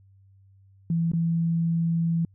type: tone with dropouts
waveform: sine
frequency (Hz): 166.6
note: E3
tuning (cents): +19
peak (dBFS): -21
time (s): 0.9-2.25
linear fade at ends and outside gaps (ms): 2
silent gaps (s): 1.117-1.134
effects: added 97 Hz sine -53 dBFS peak until 2.34 s